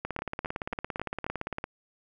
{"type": "two click trains", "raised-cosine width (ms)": 0.5, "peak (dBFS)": [-17, -18], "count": [29, 5], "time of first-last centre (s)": [[0.05, 1.641], [0.19, 1.265]], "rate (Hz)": [17.6, 3.72], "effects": []}